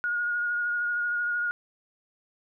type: tone with vibrato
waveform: sine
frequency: 1437 Hz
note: F6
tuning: 49 cents sharp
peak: -25 dBFS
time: 0.04-1.51 s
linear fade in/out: 0 ms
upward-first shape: sine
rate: 13 Hz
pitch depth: 19 cents each way
effects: none